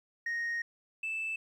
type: tone pair in turn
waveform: sine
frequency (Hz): 1864.7 / 2637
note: A#6 / E7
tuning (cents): 0 / 0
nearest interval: tritone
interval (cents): 600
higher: second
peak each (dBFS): -29 / -31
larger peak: first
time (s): 0.26-0.62 / 1.03-1.36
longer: first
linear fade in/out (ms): 5
effects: tanh soft clip ceiling -30 dBFS + 11-bit